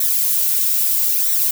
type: noise with flanger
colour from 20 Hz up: violet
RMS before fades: -17 dBFS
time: 0-1.51 s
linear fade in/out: 5 ms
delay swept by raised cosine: 0.51 to 4.31 ms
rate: 0.77 Hz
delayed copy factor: +0.65
effects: none